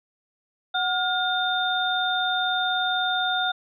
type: tone cluster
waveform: sine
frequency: 741 / 1422 / 3621 Hz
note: F#5 / F6 / A7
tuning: +2 / +31 / +49 cents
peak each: -26 dBFS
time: 0.74-3.52 s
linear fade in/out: 10 ms
effects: none